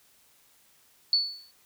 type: tone with exponential decay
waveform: sine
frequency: 4451 Hz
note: C#8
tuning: 6 cents sharp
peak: -17 dBFS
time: 1.13-1.51 s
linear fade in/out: 1 ms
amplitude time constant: 81 ms
effects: white hiss -62 dBFS RMS until 1.65 s